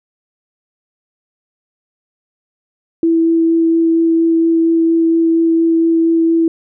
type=tone with vibrato; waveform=sine; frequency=329.6 Hz; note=E4; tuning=in tune; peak=-9 dBFS; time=3.03-6.48 s; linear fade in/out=2 ms; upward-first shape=sine; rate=4.3 Hz; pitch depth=8 cents each way; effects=none